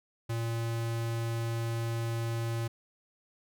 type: tone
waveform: square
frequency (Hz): 115.4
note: A#2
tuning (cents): -17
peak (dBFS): -31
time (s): 0.29-2.68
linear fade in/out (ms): 10
effects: none